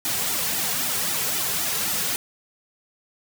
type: noise with flanger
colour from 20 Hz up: white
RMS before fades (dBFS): -25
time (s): 0.05-2.16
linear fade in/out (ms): 0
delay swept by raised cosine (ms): 1.8 to 3.4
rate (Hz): 3.8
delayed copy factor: -0.9
effects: none